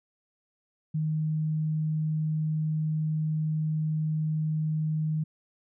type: tone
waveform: sine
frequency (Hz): 155.56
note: D#3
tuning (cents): 0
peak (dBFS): -25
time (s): 0.94-5.24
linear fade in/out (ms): 10
effects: none